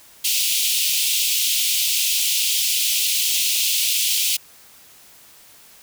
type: high-pass noise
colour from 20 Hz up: pink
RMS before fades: -20 dBFS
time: 0.24-4.37 s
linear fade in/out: 10 ms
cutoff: 2600 Hz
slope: 48 dB/octave
effects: white hiss -48 dBFS RMS until 5.82 s